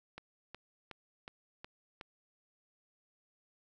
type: click train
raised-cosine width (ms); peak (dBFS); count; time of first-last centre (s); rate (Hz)
0.3; -29; 6; 0.18-2.012; 2.73
effects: none